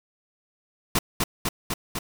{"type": "noise with echo", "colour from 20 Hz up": "pink", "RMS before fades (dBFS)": -21, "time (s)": [0.95, 0.99], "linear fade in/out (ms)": 5, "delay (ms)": 250, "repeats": 4, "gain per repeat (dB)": -2, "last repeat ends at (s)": 1.99, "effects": []}